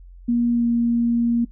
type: tone with pitch glide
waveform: sine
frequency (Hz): 237.8 to 235.2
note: A#3 to A#3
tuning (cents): +35 to +16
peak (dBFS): -16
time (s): 0.28-1.45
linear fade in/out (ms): 10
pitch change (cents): -19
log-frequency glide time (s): 0.51-0.66
effects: noise-tail reverb RT60 0.1 s tail -18 dB re dry + added 44 Hz sine -40 dBFS peak until 1.51 s